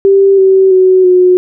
sine tone with pitch steps, 392 / 382.4 / 373 / 363.9 Hz, G4 / G4 / F#4 / F#4, 0 / -43 / +14 / -29 cents, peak -3 dBFS, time 0.05-1.37 s, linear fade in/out 0 ms, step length 330 ms, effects none

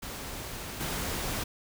pink noise with level steps, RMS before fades -39 / -33 dBFS, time 0.02-1.44 s, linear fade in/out 10 ms, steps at 0.8 s, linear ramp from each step 10 ms, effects none

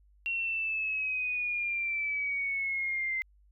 sine exponential sweep, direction down, 2743 to 2071 Hz, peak -29 dBFS, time 0.26-3.22 s, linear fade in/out 0 ms, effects added 50 Hz sine -59 dBFS peak until 3.51 s

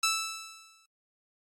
10% pulse tone with exponential decay, 1318.5 Hz, E6, in tune, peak -15 dBFS, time 0.03-0.86 s, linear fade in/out 5 ms, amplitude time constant 180 ms, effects AAC 48 kbps

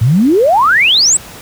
sine exponential sweep, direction up, 103.83 to 8300 Hz, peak -6 dBFS, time 0.01-1.17 s, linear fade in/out 5 ms, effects pink hiss -32 dBFS RMS until 1.41 s + high-pass 60 Hz 12 dB/octave

